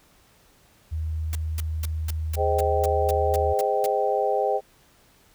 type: tone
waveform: sine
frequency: 79 Hz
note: D#2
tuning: 27 cents sharp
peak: -25 dBFS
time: 0.91-3.54 s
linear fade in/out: 20 ms
type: noise bursts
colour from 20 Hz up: white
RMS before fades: -34 dBFS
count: 11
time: 1.33-3.861 s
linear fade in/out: 0 ms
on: 21 ms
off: 230 ms
type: chord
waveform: sine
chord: Ab major seventh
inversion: none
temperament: just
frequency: 415.3 / 519.1 / 623 / 778.7 Hz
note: Ab4 / C5 / Eb5 / G5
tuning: 0 / -14 / +2 / -12 cents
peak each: -26 / -26 / -27 / -25 dBFS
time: 2.36-4.61 s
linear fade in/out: 50 ms
effects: pink hiss -58 dBFS RMS until 5.34 s